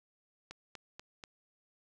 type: click train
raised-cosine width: 0.2 ms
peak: -28 dBFS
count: 4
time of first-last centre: 0.51-1.238 s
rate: 4.12 Hz
effects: none